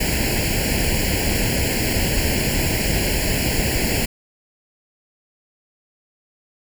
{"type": "noise with comb filter", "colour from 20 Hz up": "pink", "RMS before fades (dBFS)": -20, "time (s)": [0, 4.06], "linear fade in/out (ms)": 10, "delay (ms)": 0.41, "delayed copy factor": 1, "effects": []}